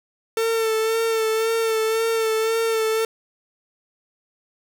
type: tone with vibrato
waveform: 45% pulse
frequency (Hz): 447.5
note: A4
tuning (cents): +29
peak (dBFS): -19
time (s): 0.37-3.05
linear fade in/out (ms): 2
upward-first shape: sine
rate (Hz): 1.9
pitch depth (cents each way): 29
effects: 10-bit